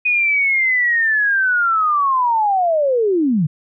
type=linear sweep; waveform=sine; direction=down; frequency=2488 to 138.59 Hz; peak=-13 dBFS; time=0.05-3.47 s; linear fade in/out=10 ms; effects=none